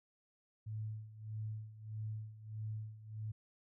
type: tone with tremolo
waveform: sine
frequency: 108.4 Hz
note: A2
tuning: 25 cents flat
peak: -38 dBFS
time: 0.66-3.32 s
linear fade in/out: 10 ms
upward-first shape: sine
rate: 1.6 Hz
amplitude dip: 80%
effects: none